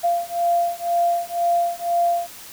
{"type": "beating tone pair", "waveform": "sine", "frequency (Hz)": [690, 692], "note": ["F5", "F5"], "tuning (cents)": [-21, -16], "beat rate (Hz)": 2, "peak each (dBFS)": -21, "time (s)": [0.03, 2.28], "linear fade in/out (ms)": 20, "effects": ["white hiss -40 dBFS RMS until 2.52 s"]}